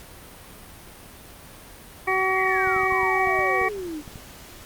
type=harmonic tone; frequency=377.9 Hz; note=F#4; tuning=37 cents sharp; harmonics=1 / 2 / 3 / 5 / 6; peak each=-26 / -26 / -26 / -26 / -26 dBFS; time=2.07-3.69 s; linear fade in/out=10 ms
type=exponential sweep; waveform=sine; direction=down; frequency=2200 to 285.8 Hz; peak=-29 dBFS; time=2.34-4.03 s; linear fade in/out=50 ms
type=clicks; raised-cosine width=5 ms; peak=-27 dBFS; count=10; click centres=2.674 / 2.764 / 2.834 / 2.924 / 3.032 / 3.273 / 3.391 / 3.615 / 4.078 / 4.158 s
effects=pink hiss -44 dBFS RMS until 4.65 s + Opus 48 kbps